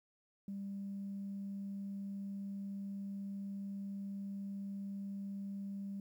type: tone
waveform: sine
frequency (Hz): 198.1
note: G3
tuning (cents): +18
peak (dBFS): -39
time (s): 0.48-6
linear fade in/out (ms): 2
effects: tanh soft clip ceiling -36 dBFS + 12-bit